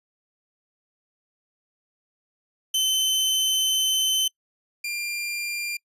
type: tone pair in turn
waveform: sawtooth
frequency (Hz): 3063 / 2390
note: G7 / D7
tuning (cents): -41 / +30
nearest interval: major third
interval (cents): 429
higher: first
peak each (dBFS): -17 / -24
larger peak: first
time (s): 2.74-4.28 / 4.84-5.77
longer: first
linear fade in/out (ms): 5
effects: noise-tail reverb RT60 0.1 s tail -25 dB re dry + resampled to 32000 Hz

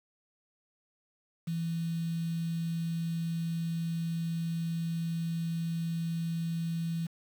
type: tone with quantisation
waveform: sine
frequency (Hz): 166.1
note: E3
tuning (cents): +13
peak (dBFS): -30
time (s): 1.47-7.07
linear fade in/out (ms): 10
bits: 8
effects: none

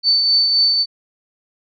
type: tone with tremolo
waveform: sine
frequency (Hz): 4527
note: C#8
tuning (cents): +36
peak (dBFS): -10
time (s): 0.03-0.86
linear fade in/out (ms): 50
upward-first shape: triangle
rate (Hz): 3.8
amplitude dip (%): 40
effects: none

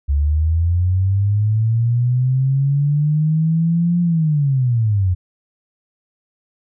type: linear two-way sweep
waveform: sine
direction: up then down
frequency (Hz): 69.3 to 175.3 to 87.3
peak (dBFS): -13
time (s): 0.08-5.15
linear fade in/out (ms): 20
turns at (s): 4.01
effects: none

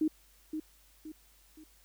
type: tone with echo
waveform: sine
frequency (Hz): 311.1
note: D#4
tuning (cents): 0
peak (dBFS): -25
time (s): 0.01-0.08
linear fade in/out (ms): 5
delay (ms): 520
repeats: 3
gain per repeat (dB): -8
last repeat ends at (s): 1.64
effects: added 50 Hz sine -64 dBFS peak until 1.84 s + white hiss -64 dBFS RMS until 1.84 s

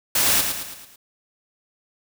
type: noise with echo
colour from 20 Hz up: white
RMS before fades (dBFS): -19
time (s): 0.15-0.41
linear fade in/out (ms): 5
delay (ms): 110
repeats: 5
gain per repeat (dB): -6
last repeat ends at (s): 0.96
effects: none

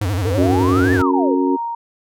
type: tone with vibrato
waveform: square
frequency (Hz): 96.2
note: G2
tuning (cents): -32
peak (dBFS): -18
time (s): 0.01-1.02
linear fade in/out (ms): 5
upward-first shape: sine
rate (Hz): 12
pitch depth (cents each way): 180
type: exponential two-way sweep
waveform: sine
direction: up then down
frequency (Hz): 430 to 1813 to 430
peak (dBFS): -20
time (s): 0.25-1.35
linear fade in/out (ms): 5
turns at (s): 0.93
type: harmonic tone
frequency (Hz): 91.7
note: F#2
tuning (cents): -15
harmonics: 3 / 4 / 5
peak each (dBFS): -16 / -19 / -26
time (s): 0.37-1.57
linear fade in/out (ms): 20
type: tone with tremolo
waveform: sine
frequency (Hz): 932.3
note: A#5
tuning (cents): 0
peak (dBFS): -20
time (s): 0.99-1.75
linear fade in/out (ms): 5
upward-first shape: triangle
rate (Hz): 2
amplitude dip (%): 45
effects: none

